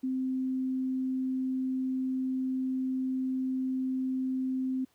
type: tone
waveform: sine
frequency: 260 Hz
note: C4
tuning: 11 cents flat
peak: -28 dBFS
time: 0.03-4.85 s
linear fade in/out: 10 ms
effects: pink hiss -69 dBFS RMS until 4.94 s + high-pass 80 Hz 12 dB/octave